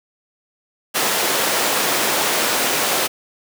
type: high-pass noise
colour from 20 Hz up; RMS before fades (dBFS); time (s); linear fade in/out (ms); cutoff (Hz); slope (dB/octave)
pink; -19; 0.94-3.08; 20; 390; 12
effects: none